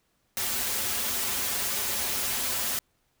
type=noise with comb filter; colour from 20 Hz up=white; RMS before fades=-29 dBFS; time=0.37-2.79 s; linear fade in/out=0 ms; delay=6.4 ms; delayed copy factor=-0.95; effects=pink hiss -71 dBFS RMS until 3.2 s